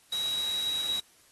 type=tone in noise; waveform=sine; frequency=3851 Hz; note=B7; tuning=44 cents flat; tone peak=-28 dBFS; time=0.12-1 s; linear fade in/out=5 ms; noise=white; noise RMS=-40 dBFS; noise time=0.12-1 s; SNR=+9 dB; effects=white hiss -61 dBFS RMS until 1.31 s + AAC 32 kbps